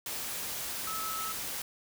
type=tone in noise; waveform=sine; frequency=1300 Hz; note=E6; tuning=24 cents flat; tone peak=-36 dBFS; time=0.87-1.32 s; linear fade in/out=2 ms; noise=white; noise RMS=-37 dBFS; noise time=0.06-1.62 s; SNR=-2 dB; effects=none